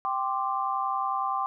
sine chord, G suspended fourth, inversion none, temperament just, 784 / 1045.3 / 1176 Hz, G5 / C6 / D6, 0 / -2 / +2 cents, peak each -30 dBFS, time 0.05-1.46 s, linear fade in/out 0 ms, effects none

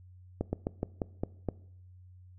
slowing click train, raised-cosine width 2 ms, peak -17 dBFS, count 7, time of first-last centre 0.41-1.487 s, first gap 120 ms, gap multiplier 1.16, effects noise-tail reverb RT60 0.7 s tail -21 dB re dry + added 91 Hz sine -51 dBFS peak until 2.38 s

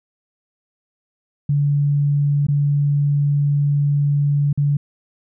sine tone with dropouts, 143.9 Hz, D3, 35 cents flat, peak -14 dBFS, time 1.49-4.77 s, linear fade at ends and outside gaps 5 ms, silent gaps 2.468-2.484 / 4.529-4.575 s, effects none

